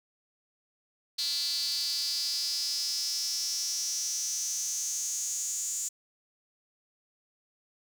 square tone with high-pass filter sweep, 155.56 Hz, D#3, in tune, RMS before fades -32 dBFS, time 1.18-5.89 s, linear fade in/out 10 ms, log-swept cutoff 4300 to 7100 Hz, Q 8.1, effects none

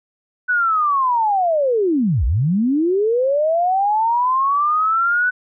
sine linear two-way sweep, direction down then up, 1500 to 51.91 to 1500 Hz, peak -14 dBFS, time 0.48-5.31 s, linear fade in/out 20 ms, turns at 2.25 s, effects none

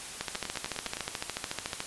two click trains, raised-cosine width 0.2 ms, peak -14 / -17 dBFS, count 23 / 7, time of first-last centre 0.21-1.804 / 0.35-0.97 s, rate 13.8 / 9.68 Hz, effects white hiss -41 dBFS RMS until 1.86 s + resampled to 24000 Hz

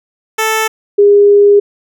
10% pulse / sine tone pair in turn, 440 / 407.2 Hz, A4 / G#4, 0 / -34 cents, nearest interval minor second, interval 134 cents, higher first, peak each -3 dBFS, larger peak neither, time 0.38-0.68 / 0.98-1.6 s, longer second, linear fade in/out 10 ms, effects none

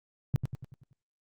sine tone with echo, 131.2 Hz, C3, 5 cents sharp, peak -20 dBFS, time 0.34-0.36 s, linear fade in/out 0 ms, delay 95 ms, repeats 6, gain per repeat -6 dB, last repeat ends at 0.93 s, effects Opus 48 kbps

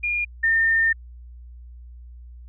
sine tone pair in turn, 2420 / 1813 Hz, D#7 / A#6, -49 / -49 cents, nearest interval perfect fourth, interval 500 cents, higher first, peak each -21 / -16 dBFS, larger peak second, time 0.03-0.25 / 0.43-0.93 s, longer second, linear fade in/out 10 ms, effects added 60 Hz sine -39 dBFS peak until 2.48 s

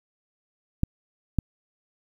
clicks, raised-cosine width 5 ms, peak -9 dBFS, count 2, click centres 0.834 / 1.387 s, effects 8-bit

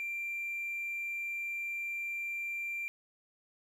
triangle tone with hard clipping, 2365 Hz, D7, 12 cents sharp, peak -35 dBFS, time 0-2.88 s, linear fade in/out 0 ms, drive 4 dB, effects none

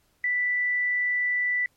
sine tone, 1975.5 Hz, B6, in tune, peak -22 dBFS, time 0.24-1.66 s, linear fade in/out 2 ms, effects pink hiss -67 dBFS RMS until 1.76 s + MP3 64 kbps

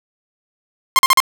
sawtooth tone bursts, 1058 Hz, C6, 19 cents sharp, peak -4 dBFS, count 4, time 0.96-1.202 s, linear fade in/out 0 ms, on 29 ms, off 42 ms, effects none

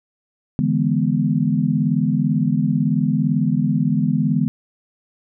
sine chord, E dominant seventh, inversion third, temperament equal, 146.83 / 164.81 / 207.7 / 246.9 Hz, D3 / E3 / G#3 / B3, 0 / 0 / 0 / 0 cents, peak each -21 dBFS, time 0.59-4.48 s, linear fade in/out 0 ms, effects none

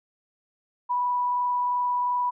sine tone with frequency modulation, 983 Hz, B5, 8 cents flat, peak -22 dBFS, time 0.89-2.31 s, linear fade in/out 20 ms, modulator 22.8 Hz, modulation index 0.29, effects none

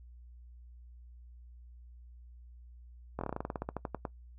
slowing click train, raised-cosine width 1 ms, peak -21 dBFS, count 17, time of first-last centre 3.19-4.052 s, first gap 22 ms, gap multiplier 1.11, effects noise-tail reverb RT60 0.1 s tail -20 dB re dry + added 60 Hz sine -50 dBFS peak until 4.38 s

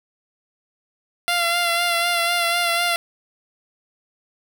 10% pulse tone with vibrato, 690 Hz, F5, 21 cents flat, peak -10 dBFS, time 1.28-2.96 s, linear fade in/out 0 ms, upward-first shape sine, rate 4 Hz, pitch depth 28 cents each way, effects none

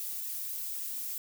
violet noise with flanger, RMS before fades -37 dBFS, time 0-1.18 s, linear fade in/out 0 ms, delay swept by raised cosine 1.3 to 6.3 ms, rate 3.8 Hz, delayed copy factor -0.9, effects none

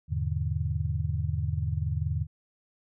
sine chord, E dominant seventh, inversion none, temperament just, 82.41 / 103.01 / 123.61 / 148.33 Hz, E2 / G#2 / B2 / D3, 0 / -14 / +2 / +18 cents, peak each -30 / -32 / -35 / -32 dBFS, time 0.08-2.27 s, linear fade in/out 50 ms, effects none

